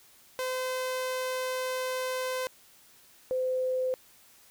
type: tone pair in turn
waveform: sawtooth / sine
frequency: 513 / 513 Hz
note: C5 / C5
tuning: -34 / -34 cents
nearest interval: unison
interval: 0 cents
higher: neither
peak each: -26 dBFS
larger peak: neither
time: 0.39-2.47 / 3.31-3.94 s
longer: first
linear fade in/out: 0 ms
effects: white hiss -58 dBFS RMS until 4.5 s